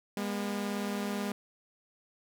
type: tone pair together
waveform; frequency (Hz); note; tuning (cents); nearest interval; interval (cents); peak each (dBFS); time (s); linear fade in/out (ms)
sawtooth; 203 / 241.4; G#3 / B3; -39 / -39; minor third; 300; -29 / -34; 0.17-1.32; 2
effects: none